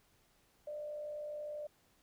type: tone with frequency modulation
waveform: sine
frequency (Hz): 597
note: D5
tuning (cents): +28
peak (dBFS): -40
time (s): 0.67-1.67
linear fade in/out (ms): 5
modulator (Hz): 52.3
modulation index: 0.32
effects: pink hiss -71 dBFS RMS until 2.02 s